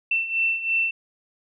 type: beating tone pair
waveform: sine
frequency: 2682 / 2685 Hz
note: E7 / E7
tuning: +29 / +31 cents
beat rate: 3 Hz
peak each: -27 / -22 dBFS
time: 0.11-0.91 s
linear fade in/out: 5 ms
effects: none